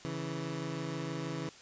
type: tone pair together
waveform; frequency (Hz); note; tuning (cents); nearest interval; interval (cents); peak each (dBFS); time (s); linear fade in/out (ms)
20% pulse; 138.66 / 164.9; C#3 / E3; +1 / +1; minor third; 300; -34 / -33; 0.05-1.49; 0
effects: white hiss -54 dBFS RMS until 1.61 s + resampled to 16000 Hz